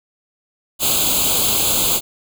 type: noise with comb filter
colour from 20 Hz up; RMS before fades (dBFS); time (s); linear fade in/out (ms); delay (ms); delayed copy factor
white; -17; 0.79-2.01; 50; 0.27; +0.95
effects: none